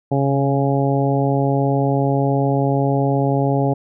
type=harmonic tone with a mistuned harmonic; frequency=138.59 Hz; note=C#3; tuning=in tune; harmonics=1 / 2 / 3 / 4 / 5 / 6; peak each=-18 / -21 / -23 / -24 / -25 / -26 dBFS; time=0.11-3.74 s; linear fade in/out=10 ms; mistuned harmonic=1; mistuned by=-19 cents; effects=none